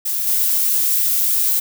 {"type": "noise with level steps", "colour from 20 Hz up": "violet", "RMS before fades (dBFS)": [-21, -17], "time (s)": [0.05, 1.6], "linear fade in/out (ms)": 10, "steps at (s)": 0.27, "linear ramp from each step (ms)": 2, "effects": []}